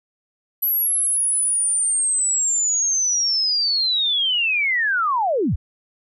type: linear sweep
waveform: sine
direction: down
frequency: 11840 to 43.65 Hz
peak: -17 dBFS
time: 0.62-5.56 s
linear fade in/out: 10 ms
effects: none